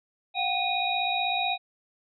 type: tone cluster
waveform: sine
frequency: 718 / 774 / 2475 / 3805 Hz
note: F5 / G5 / D#7 / A#7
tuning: +48 / -22 / -10 / +35 cents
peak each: -30 dBFS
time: 0.34-1.58 s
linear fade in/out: 50 ms
effects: none